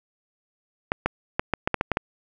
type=clicks; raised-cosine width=0.5 ms; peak=-6 dBFS; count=9; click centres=0.919 / 1.06 / 1.395 / 1.537 / 1.675 / 1.743 / 1.811 / 1.917 / 1.971 s; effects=none